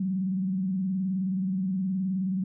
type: tone with vibrato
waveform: sine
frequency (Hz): 188.3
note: F#3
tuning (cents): +31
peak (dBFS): -25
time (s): 0-2.44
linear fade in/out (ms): 5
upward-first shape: square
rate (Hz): 19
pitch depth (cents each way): 62
effects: none